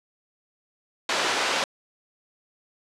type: band-pass noise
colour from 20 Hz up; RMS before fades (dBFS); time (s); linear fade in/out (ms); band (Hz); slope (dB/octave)
pink; -25; 1.09-1.64; 2; 560 to 5900; 12
effects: low-pass 9000 Hz 12 dB/octave